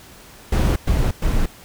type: noise bursts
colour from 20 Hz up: brown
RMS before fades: -17 dBFS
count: 3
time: 0.52-1.46 s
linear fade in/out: 5 ms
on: 240 ms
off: 110 ms
effects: pink hiss -44 dBFS RMS until 1.64 s